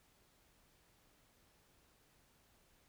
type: silence
effects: pink hiss -71 dBFS RMS until 2.88 s